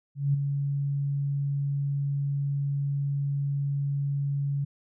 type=tone with ADSR envelope; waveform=sine; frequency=140.9 Hz; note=C#3; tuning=29 cents sharp; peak=-19 dBFS; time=0.15-4.65 s; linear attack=190 ms; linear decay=10 ms; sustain=-6 dB; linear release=12 ms; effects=none